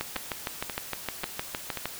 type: two click trains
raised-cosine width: 0.3 ms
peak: -16 / -13 dBFS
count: 4 / 13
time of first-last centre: 0.16-1.773 / 0.01-1.856 s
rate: 1.86 / 6.5 Hz
effects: white hiss -41 dBFS RMS until 1.99 s